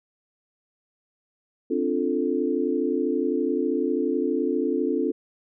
sine chord, D minor seventh, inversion third, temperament equal, 261.6 / 293.7 / 349.2 / 440 Hz, C4 / D4 / F4 / A4, 0 / 0 / 0 / 0 cents, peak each -27 dBFS, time 1.7-5.12 s, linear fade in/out 10 ms, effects none

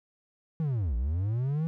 triangle linear two-way sweep, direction down then up, 166.4 to 54.9 to 166.4 Hz, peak -24 dBFS, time 0.6-1.67 s, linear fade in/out 0 ms, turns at 0.96 s, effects none

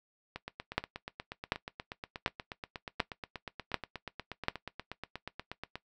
two click trains, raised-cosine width 0.3 ms, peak -11 / -23 dBFS, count 6 / 46, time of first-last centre 0.78-4.484 / 0.36-5.756 s, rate 1.35 / 8.34 Hz, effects noise-tail reverb RT60 0.1 s tail -17 dB re dry

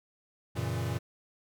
square chord, F# dominant seventh, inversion none, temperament equal, 92.5 / 116.54 / 138.59 / 164.81 Hz, F#2 / A#2 / C#3 / E3, 0 / 0 / 0 / 0 cents, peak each -37 / -34 / -39 / -40 dBFS, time 0.55-0.99 s, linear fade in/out 20 ms, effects none

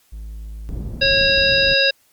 triangle tone, 53.8 Hz, A1, 38 cents flat, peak -27 dBFS, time 0.12-0.89 s, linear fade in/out 10 ms
pink low-pass noise, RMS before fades -29 dBFS, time 0.69-1.74 s, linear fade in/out 0 ms, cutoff 240 Hz, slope 12 dB/octave
harmonic tone, 547 Hz, C#5, 23 cents flat, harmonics 1 / 3 / 5 / 7 / 9, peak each -19 / -19 / -19 / -19 / -19 dBFS, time 1.01-1.91 s, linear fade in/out 10 ms
effects white hiss -58 dBFS RMS until 2.12 s + MP3 96 kbps

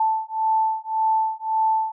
sine beating tone pair, 880 / 881.8 Hz, A5 / A5, 0 / +4 cents, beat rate 1.8 Hz, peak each -22 dBFS, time 0-1.92 s, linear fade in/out 5 ms, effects none

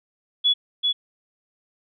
sine tone with echo, 3397 Hz, G#7, 38 cents sharp, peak -15 dBFS, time 0.44-0.54 s, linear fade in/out 20 ms, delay 390 ms, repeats 1, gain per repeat -3 dB, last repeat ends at 0.93 s, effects none

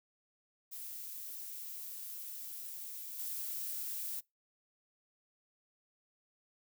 violet noise with level steps, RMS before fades -45 / -40 dBFS, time 0.71-4.21 s, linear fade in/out 20 ms, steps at 3.18 s, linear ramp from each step 20 ms, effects noise-tail reverb RT60 0.2 s tail -24 dB re dry

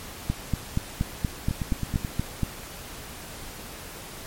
two click trains, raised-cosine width 5 ms, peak -15 / -11 dBFS, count 6 / 10, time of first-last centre 1.51-2.048 / 0.3-2.433 s, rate 9.29 / 4.22 Hz, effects pink hiss -40 dBFS RMS until 4.26 s + MP3 64 kbps

